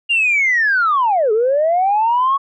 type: linear two-way sweep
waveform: sine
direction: down then up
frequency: 2834 to 415.3 to 1120 Hz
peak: -11 dBFS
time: 0.09-2.38 s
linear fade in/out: 20 ms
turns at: 1.32 s
effects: tanh soft clip ceiling -8 dBFS